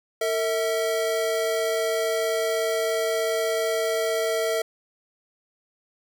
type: tone pair together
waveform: square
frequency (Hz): 452.6 / 649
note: A4 / E5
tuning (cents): +49 / -27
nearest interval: tritone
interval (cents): 624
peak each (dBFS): -26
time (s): 0.21-4.62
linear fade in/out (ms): 5
effects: none